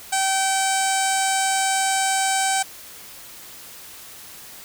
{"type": "tone with low-pass filter", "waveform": "sawtooth", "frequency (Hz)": 771, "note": "G5", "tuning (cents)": -29, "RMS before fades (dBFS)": -21, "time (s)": [0.12, 2.63], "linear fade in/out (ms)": 10, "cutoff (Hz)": 8300, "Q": 5, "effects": ["white hiss -41 dBFS RMS until 4.64 s"]}